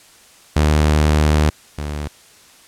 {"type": "tone pair in turn", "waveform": "sawtooth", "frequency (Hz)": [75.9, 74.12], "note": ["D#2", "D2"], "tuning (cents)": [-42, 17], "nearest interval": "unison", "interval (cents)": 41, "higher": "first", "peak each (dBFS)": [-8, -19], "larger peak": "first", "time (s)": [[0.56, 1.5], [1.78, 2.08]], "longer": "first", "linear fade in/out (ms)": 5, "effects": ["white hiss -47 dBFS RMS until 2.67 s", "low-pass 10000 Hz 12 dB/octave"]}